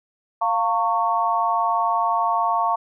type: chord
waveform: sine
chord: Bb minor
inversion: second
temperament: equal with one note detuned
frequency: 698.5 / 909.5 / 1108.7 Hz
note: F5 / Bb5 / Db6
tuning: 0 / -43 / 0 cents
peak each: -23 / -22 / -22 dBFS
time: 0.41-2.76 s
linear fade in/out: 10 ms
effects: none